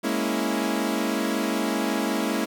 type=chord; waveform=sawtooth; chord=A# half-diminished seventh; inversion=third; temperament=equal; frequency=207.7 / 233.1 / 277.2 / 329.6 Hz; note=G#3 / A#3 / C#4 / E4; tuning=0 / 0 / 0 / 0 cents; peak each=-25 dBFS; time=0.03-2.46 s; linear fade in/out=20 ms; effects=9-bit